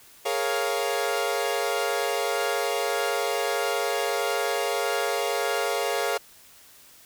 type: chord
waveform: sawtooth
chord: Bb minor seventh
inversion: third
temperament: equal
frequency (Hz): 415.3 / 466.2 / 554.4 / 698.5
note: Ab4 / Bb4 / Db5 / F5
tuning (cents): 0 / 0 / 0 / 0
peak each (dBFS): -26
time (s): 0.25-6.18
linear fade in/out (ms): 10
effects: white hiss -52 dBFS RMS until 7.05 s